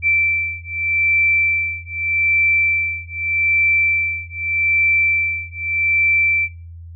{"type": "beating tone pair", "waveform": "sine", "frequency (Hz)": [2337, 2337.82], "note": ["D7", "D7"], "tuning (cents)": [-9, -8], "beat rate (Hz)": 0.82, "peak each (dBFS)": -18, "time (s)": [0.02, 6.49], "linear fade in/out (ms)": 50, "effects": ["noise-tail reverb RT60 0.4 s tail -25 dB re dry", "added 84 Hz sine -33 dBFS peak until 6.95 s"]}